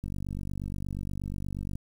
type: click train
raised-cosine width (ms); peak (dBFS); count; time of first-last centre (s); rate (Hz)
5; -23; 84; 0.04-1.755; 48.4
effects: 9-bit